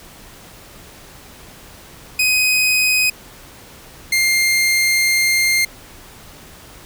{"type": "tone pair in turn", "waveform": "sawtooth", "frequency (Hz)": [2509, 2110], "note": ["D#7", "C7"], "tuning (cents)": [14, 14], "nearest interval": "minor third", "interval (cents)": 300, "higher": "first", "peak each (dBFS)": -10, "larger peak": "neither", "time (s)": [[2.19, 3.1], [4.12, 5.65]], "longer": "second", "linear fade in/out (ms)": 5, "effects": ["pink hiss -41 dBFS RMS until 6.85 s"]}